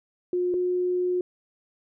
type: tone pair in turn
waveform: sine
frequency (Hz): 358.3 / 360.6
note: F4 / F#4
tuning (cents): +44 / -45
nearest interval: unison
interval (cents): 11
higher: second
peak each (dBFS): -22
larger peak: neither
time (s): 0.33-0.54 / 0.54-1.21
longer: second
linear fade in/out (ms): 2
effects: none